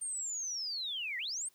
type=linear two-way sweep; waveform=sine; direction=down then up; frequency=8870 to 1864.7 to 8870 Hz; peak=-35 dBFS; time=0.01-1.49 s; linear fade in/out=10 ms; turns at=1.18 s; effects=white hiss -69 dBFS RMS until 1.54 s